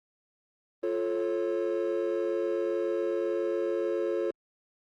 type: chord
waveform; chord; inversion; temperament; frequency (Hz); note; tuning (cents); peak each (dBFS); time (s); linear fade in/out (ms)
triangle; F augmented; none; just; 349.2 / 436.5 / 545.7; F4 / A4 / C#5; 0 / -14 / -27; -28 / -29 / -30; 0.83-4.31; 5
effects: tanh soft clip ceiling -17 dBFS + Opus 24 kbps